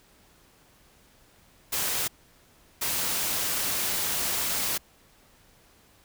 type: noise bursts at uneven times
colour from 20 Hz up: white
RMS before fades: -28 dBFS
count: 2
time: 1.72-2.08 / 2.81-4.78 s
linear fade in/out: 10 ms
effects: pink hiss -59 dBFS RMS until 6.04 s